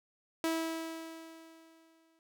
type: tone with exponential decay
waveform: sawtooth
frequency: 325.6 Hz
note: E4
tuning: 21 cents flat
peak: -25 dBFS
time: 0.44-2.19 s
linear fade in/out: 1 ms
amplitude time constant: 380 ms
effects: none